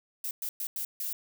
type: noise bursts at uneven times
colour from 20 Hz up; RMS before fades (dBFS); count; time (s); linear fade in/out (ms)
violet; -34; 5; 0.24-0.31 / 0.42-0.49 / 0.6-0.67 / 0.76-0.85 / 1-1.13; 2
effects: none